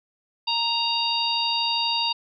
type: harmonic tone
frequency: 932.3 Hz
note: A#5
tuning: in tune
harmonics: 1 / 3 / 4 / 5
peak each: -27 / -27 / -27 / -27 dBFS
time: 0.47-2.13 s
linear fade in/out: 10 ms
effects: none